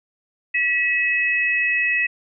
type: tone pair together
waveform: sine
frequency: 1944 / 2570 Hz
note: B6 / E7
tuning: -28 / -45 cents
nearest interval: perfect fourth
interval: 483 cents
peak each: -20 dBFS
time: 0.54-2.07 s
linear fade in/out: 10 ms
effects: none